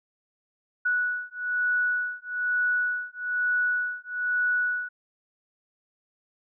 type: beating tone pair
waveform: sine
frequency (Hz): 1472 / 1473.1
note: F#6 / F#6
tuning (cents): -9 / -8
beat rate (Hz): 1.1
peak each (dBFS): -27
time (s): 0.85-4.89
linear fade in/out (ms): 10
effects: none